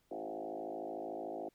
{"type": "tone with frequency modulation", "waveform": "sine", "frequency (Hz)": 523.3, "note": "C5", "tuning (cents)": 0, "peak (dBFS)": -39, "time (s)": [0.11, 1.49], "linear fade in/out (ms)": 5, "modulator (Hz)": 53.5, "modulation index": 4.4, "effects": ["pink hiss -75 dBFS RMS until 1.54 s"]}